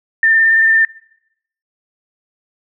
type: tone with vibrato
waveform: sine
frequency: 1798 Hz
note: A6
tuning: 37 cents sharp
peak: -8 dBFS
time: 0.23-0.85 s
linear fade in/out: 2 ms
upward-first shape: square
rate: 18 Hz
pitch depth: 12 cents each way
effects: noise-tail reverb RT60 0.8 s tail -24 dB re dry